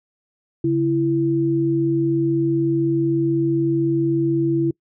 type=tone pair together; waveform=sine; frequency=140.01 / 333 Hz; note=C#3 / E4; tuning=+18 / +18 cents; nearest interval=octave + minor third; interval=1500 cents; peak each=-22 / -17 dBFS; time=0.64-4.71 s; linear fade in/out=5 ms; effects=noise-tail reverb RT60 0.1 s tail -24 dB re dry